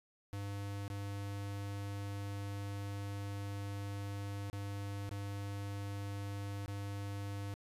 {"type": "tone with dropouts", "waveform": "square", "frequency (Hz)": 100.4, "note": "G2", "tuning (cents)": 42, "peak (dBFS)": -40, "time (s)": [0.33, 7.54], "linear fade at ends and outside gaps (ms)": 0, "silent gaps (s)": [[0.88, 0.901], [4.499, 4.53], [5.092, 5.112], [6.66, 6.68]], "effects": ["resampled to 32000 Hz"]}